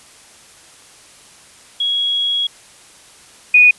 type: tone pair in turn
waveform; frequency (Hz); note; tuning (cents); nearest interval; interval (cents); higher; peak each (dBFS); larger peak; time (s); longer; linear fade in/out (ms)
sine; 3322 / 2471; G#7 / D#7; 0 / -13; perfect fourth; 513; first; -15 / -5; second; 1.8-2.47 / 3.54-3.71; first; 5
effects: white hiss -44 dBFS RMS until 3.78 s + resampled to 24000 Hz